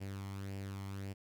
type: tone with flanger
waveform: sawtooth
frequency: 98 Hz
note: G2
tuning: in tune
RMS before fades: -43 dBFS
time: 0-1.14 s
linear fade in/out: 20 ms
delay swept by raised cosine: 0.39 to 0.96 ms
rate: 1.8 Hz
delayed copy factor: +0.55
effects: none